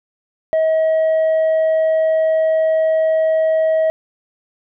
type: tone with tanh clipping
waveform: sine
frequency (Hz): 638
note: D#5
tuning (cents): +43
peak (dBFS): -13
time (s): 0.53-3.9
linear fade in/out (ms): 0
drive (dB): 2
effects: none